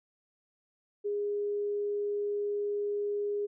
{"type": "tone", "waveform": "sine", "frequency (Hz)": 410.7, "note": "G#4", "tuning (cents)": -19, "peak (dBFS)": -29, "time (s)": [1.04, 3.47], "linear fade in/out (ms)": 20, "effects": []}